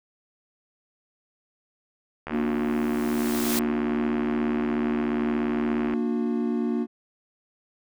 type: click train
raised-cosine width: 0.5 ms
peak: -18 dBFS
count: 283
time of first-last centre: 2.27-5.937 s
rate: 76.9 Hz
type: chord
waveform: triangle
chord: Bb augmented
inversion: none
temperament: equal with one note detuned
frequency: 233.1 / 293.7 / 362.2 Hz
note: Bb3 / D4 / F#4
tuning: 0 / 0 / -37 cents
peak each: -23 / -28 / -28 dBFS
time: 2.3-6.87 s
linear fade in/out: 50 ms
type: noise with exponential growth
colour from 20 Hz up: white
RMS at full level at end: -27 dBFS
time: 2.34-3.59 s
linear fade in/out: 0 ms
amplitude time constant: 270 ms
effects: none